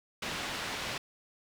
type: low-pass noise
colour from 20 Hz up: white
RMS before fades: -37 dBFS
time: 0.22-0.98 s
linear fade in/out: 5 ms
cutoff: 3500 Hz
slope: 12 dB/octave
effects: none

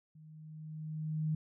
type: tone with level ramp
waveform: sine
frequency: 155.56 Hz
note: D#3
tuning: in tune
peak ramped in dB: -53 to -29 dBFS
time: 0.15-1.35 s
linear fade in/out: 5 ms
effects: none

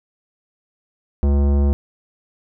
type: tone with tanh clipping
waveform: sine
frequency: 70.7 Hz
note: C#2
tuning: 35 cents sharp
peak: -15 dBFS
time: 1.23-1.73 s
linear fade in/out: 0 ms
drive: 17 dB
effects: none

